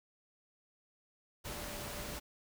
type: tone in noise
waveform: sine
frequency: 587.3 Hz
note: D5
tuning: in tune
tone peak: -51 dBFS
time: 1.44-2.2 s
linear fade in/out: 20 ms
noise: pink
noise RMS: -43 dBFS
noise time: 1.44-2.2 s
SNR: -11 dB
effects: none